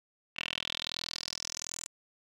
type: tone with band-pass filter sweep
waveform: 10% pulse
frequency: 41.33 Hz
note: E1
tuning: 5 cents sharp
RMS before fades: -39 dBFS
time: 0.36-1.87 s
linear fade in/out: 10 ms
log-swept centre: 2700 to 7500 Hz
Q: 4.9
effects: none